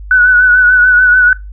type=tone with vibrato; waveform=sine; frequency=1484 Hz; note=F#6; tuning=5 cents sharp; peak=-4 dBFS; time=0.11-1.33 s; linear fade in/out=2 ms; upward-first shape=triangle; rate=6.8 Hz; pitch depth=46 cents each way; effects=noise-tail reverb RT60 0.2 s tail -19 dB re dry + added 50 Hz sine -25 dBFS peak until 1.52 s